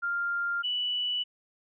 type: tone pair in turn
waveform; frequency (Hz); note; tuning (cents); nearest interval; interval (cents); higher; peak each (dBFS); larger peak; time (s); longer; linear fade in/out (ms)
sine; 1396.9 / 2960; F6 / F#7; 0 / 0; octave + minor second; 1300; second; -27; neither; 0.02-0.63 / 0.63-1.24; neither; 20
effects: none